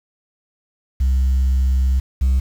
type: tone pair in turn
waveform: sine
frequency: 65.41 / 65.41 Hz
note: C2 / C2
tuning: 0 / 0 cents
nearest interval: unison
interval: 0 cents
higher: neither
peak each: -11 / -10 dBFS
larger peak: second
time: 1-2 / 2.21-2.4 s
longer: first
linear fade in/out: 10 ms
effects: tanh soft clip ceiling -12 dBFS + 7-bit